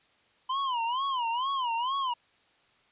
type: tone with vibrato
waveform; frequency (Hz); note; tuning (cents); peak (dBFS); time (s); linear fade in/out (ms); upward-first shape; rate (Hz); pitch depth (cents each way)
square; 1006; B5; +32; -28; 0.49-2.14; 10; sine; 2.2; 170
effects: white hiss -65 dBFS RMS until 2.91 s + resampled to 8000 Hz